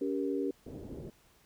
sine chord, G diminished, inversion second, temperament just, 282.2 / 392 / 470.4 Hz, Db4 / G4 / Bb4, +31 / 0 / +16 cents, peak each -33 / -34 / -37 dBFS, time 0.01-0.51 s, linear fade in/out 5 ms
white low-pass noise, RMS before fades -44 dBFS, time 0.66-1.1 s, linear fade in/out 5 ms, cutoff 440 Hz, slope 24 dB/octave
effects pink hiss -65 dBFS RMS until 1.45 s

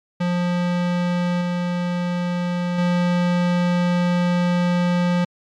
square tone with level steps, 176.5 Hz, F3, 19 cents sharp, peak -19 / -21 / -17 dBFS, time 0.2-5.25 s, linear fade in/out 10 ms, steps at 1.41 / 2.78 s, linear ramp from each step 5 ms, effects low-pass 4000 Hz 12 dB/octave + MP3 96 kbps

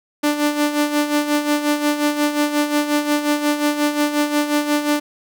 sawtooth tone with tremolo, 295.1 Hz, D4, 8 cents sharp, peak -10 dBFS, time 0.23-5 s, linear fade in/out 10 ms, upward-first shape sine, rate 5.6 Hz, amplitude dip 65%, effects none

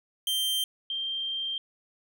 45% pulse / sine tone pair in turn, 3150 / 3168 Hz, G7 / G7, +8 / +18 cents, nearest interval unison, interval 10 cents, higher second, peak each -25 / -29 dBFS, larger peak first, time 0.27-0.64 / 0.9-1.58 s, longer second, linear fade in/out 2 ms, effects none

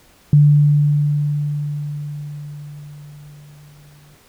sine tone with exponential decay, 146.83 Hz, D3, in tune, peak -6 dBFS, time 0.33-4.15 s, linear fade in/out 2 ms, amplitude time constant 830 ms, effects pink hiss -51 dBFS RMS until 4.28 s

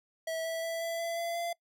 square tone with pitch steps, 650 / 655.7 / 661.4 / 667.1 / 672.9 / 678.8 / 684.7 Hz, E5 / E5 / E5 / E5 / E5 / F5 / F5, -24 / -9 / +6 / +20 / +35 / -49 / -34 cents, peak -33 dBFS, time 0.27-1.53 s, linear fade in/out 5 ms, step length 180 ms, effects noise-tail reverb RT60 0.1 s tail -23 dB re dry

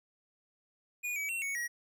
square tone with pitch steps, 2450 / 2280 / 2720 / 2222 / 1904 Hz, D#7 / C#7 / F7 / C#7 / A#6, -27 / +48 / -46 / +4 / +36 cents, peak -34 dBFS, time 1.03-1.68 s, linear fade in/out 20 ms, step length 130 ms, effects none

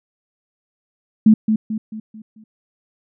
sine tone with echo, 217.5 Hz, A3, 20 cents flat, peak -6 dBFS, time 1.26-1.34 s, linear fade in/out 5 ms, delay 220 ms, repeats 5, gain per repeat -7 dB, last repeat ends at 2.44 s, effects none

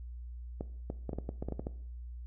clicks, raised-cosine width 2 ms, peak -23 dBFS, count 11, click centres 0.609 / 0.901 / 1.093 / 1.132 / 1.186 / 1.291 / 1.425 / 1.486 / 1.523 / 1.595 / 1.669 s, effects noise-tail reverb RT60 0.6 s tail -17 dB re dry + added 60 Hz sine -41 dBFS peak until 2.26 s

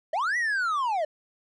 triangle linear two-way sweep, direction up then down, 586 to 1975.5 to 586 Hz, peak -22 dBFS, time 0.13-1.05 s, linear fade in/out 5 ms, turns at 0.37 s, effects resampled to 22050 Hz

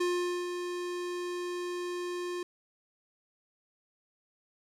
square tone with ADSR envelope, 354.6 Hz, F4, 26 cents sharp, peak -27 dBFS, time 0-2.43 s, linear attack 9 ms, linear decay 450 ms, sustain -7 dB, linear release 3 ms, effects low-pass 9000 Hz 12 dB/octave + 11-bit

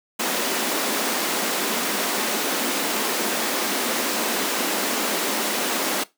pink high-pass noise, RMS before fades -24 dBFS, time 0.19-6.04 s, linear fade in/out 10 ms, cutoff 210 Hz, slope 48 dB/octave, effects noise-tail reverb RT60 0.2 s tail -19 dB re dry

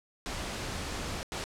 pink noise bursts at uneven times, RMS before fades -36 dBFS, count 2, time 0.26-1.23 / 1.32-1.44 s, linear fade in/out 0 ms, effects low-pass 8000 Hz 12 dB/octave

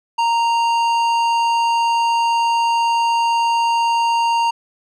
sine tone with tanh clipping, 929 Hz, A#5, 6 cents flat, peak -16 dBFS, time 0.18-4.51 s, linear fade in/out 10 ms, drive 13 dB, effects none

